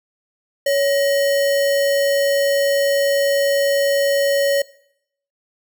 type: tone with sample-and-hold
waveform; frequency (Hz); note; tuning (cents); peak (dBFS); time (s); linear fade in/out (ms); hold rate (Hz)
sine; 560; C#5; +18; -14; 0.66-4.62; 5; 2450
effects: noise-tail reverb RT60 0.7 s tail -20 dB re dry